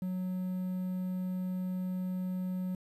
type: tone with quantisation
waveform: triangle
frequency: 184 Hz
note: F#3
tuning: 9 cents flat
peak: -30 dBFS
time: 0.02-2.75 s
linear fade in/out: 2 ms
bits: 10
effects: resampled to 32000 Hz